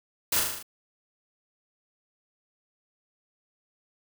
white noise with echo, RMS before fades -25 dBFS, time 0.32-0.4 s, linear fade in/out 5 ms, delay 38 ms, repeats 6, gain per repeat -3 dB, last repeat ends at 0.628 s, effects none

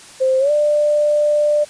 sine tone with pitch glide, 523.3 to 594.2 Hz, C5 to D5, 0 to +20 cents, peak -12 dBFS, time 0.2-1.65 s, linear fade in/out 20 ms, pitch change +220 cents, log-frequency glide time 0.39-0.51 s, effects white hiss -40 dBFS RMS until 1.69 s + resampled to 22050 Hz

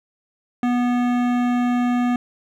sine tone with hard clipping, 244.6 Hz, B3, 16 cents flat, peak -19 dBFS, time 0.63-2.16 s, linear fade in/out 2 ms, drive 16 dB, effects none

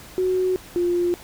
sine tone pair in turn, 370 / 350.7 Hz, F#4 / F4, 0 / +7 cents, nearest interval minor second, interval 93 cents, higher first, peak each -18 dBFS, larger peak neither, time 0.18-0.56 / 0.76-1.14 s, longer neither, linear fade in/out 0 ms, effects pink hiss -43 dBFS RMS until 1.23 s

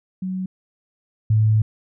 sine tone pair in turn, 186.6 / 108.62 Hz, F#3 / A2, +15 / -22 cents, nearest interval major sixth, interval 937 cents, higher first, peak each -23 / -13 dBFS, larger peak second, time 0.22-0.46 / 1.3-1.62 s, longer second, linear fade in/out 5 ms, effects none

